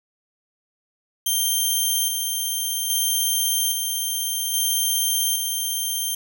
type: tone with tremolo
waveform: 10% pulse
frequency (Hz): 3158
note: G7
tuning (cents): +12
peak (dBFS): -11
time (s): 1.26-6.15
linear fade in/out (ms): 5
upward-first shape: square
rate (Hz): 0.61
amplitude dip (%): 35
effects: none